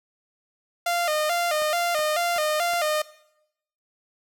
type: tone with vibrato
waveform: sawtooth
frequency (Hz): 651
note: E5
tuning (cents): -22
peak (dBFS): -18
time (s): 0.86-3.02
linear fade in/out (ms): 5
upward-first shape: square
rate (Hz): 2.3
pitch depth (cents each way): 110
type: click train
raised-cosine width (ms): 0.5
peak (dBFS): -24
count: 4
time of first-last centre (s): 1.62-2.735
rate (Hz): 2.69
effects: noise-tail reverb RT60 0.8 s tail -18 dB re dry

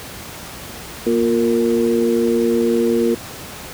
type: tone cluster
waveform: sine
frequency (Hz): 236.3 / 352.5 / 462.2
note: A#3 / F4 / A#4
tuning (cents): +24 / +16 / -15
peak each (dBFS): -18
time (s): 1.06-3.15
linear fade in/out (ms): 10
effects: pink hiss -33 dBFS RMS until 3.73 s + high-pass 60 Hz 12 dB/octave

